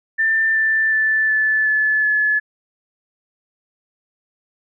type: tone with pitch steps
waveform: sine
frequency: 1785 / 1770.6 / 1756.4 / 1742.2 / 1728.2 / 1714.3 Hz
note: A6 / A6 / A6 / A6 / A6 / A6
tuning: +24 / +10 / -4 / -18 / -32 / -46 cents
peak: -14 dBFS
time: 0.18-2.4 s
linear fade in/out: 20 ms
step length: 370 ms
effects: none